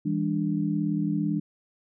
sine tone cluster, 164.1 / 202 / 294.3 Hz, E3 / G#3 / D4, -8 / -48 / +4 cents, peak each -28 dBFS, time 0.05-1.4 s, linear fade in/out 10 ms, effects none

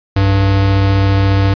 square tone pair together, 61.74 / 98.01 Hz, B1 / G2, 0 / 0 cents, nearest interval minor sixth, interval 800 cents, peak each -21 / -10 dBFS, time 0.16-1.54 s, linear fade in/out 5 ms, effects resampled to 11025 Hz + 7-bit

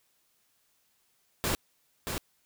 pink noise with echo, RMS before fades -29 dBFS, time 1.44-1.55 s, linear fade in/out 0 ms, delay 630 ms, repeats 1, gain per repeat -5 dB, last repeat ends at 2.18 s, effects white hiss -71 dBFS RMS until 2.45 s

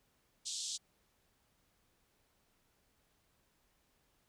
white band-pass noise, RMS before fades -41 dBFS, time 0.45-0.78 s, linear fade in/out 20 ms, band 3300 to 8100 Hz, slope 48 dB/octave, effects pink hiss -75 dBFS RMS until 4.28 s

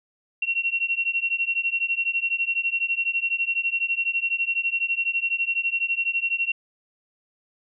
sine beating tone pair, 2728 / 2740 Hz, F7 / F7, -41 / -34 cents, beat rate 12 Hz, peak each -25 dBFS, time 0.42-6.52 s, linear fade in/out 5 ms, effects none

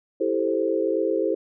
sine chord, A minor seventh, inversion second, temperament equal, 329.6 / 392 / 440 / 523.3 Hz, E4 / G4 / A4 / C5, 0 / 0 / 0 / 0 cents, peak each -26 dBFS, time 0.2-1.35 s, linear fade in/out 10 ms, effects none

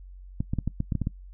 clicks, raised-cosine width 5 ms, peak -14 dBFS, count 9, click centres 0.405 / 0.535 / 0.587 / 0.676 / 0.804 / 0.922 / 0.953 / 1.017 / 1.071 s, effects noise-tail reverb RT60 0.1 s tail -21 dB re dry + added 46 Hz sine -42 dBFS peak until 1.33 s

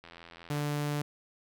click train, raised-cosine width 0.3 ms, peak -32 dBFS, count 49, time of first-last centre 0.04-0.607 s, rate 84.7 Hz
sawtooth tone, 146.83 Hz, D3, in tune, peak -26 dBFS, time 0.5-1.02 s, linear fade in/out 5 ms
effects none

